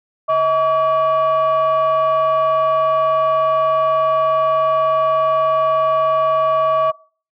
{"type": "tone pair together", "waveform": "sine", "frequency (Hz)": [638, 1138.6], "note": ["D#5", "C#6"], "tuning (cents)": [43, 46], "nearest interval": "minor seventh", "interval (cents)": 1003, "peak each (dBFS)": -14, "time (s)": [0.28, 6.92], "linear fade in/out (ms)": 20, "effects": ["noise-tail reverb RT60 0.4 s tail -20 dB re dry", "tanh soft clip ceiling -9 dBFS"]}